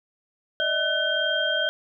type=tone cluster; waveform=sine; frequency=598 / 640 / 1510 / 3197 Hz; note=D5 / D#5 / F#6 / G7; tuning=+31 / +49 / +35 / +33 cents; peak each=-30 / -29 / -25 / -26 dBFS; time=0.6-1.69 s; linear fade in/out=0 ms; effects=none